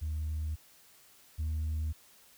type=tone pair in turn; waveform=sine; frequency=77.3 / 77.88 Hz; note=D#2 / D#2; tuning=-11 / +2 cents; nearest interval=unison; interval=13 cents; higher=second; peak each=-30 / -28 dBFS; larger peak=second; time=0.01-0.56 / 1.38-1.93 s; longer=neither; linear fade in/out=20 ms; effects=tanh soft clip ceiling -29 dBFS + white hiss -60 dBFS RMS until 2.37 s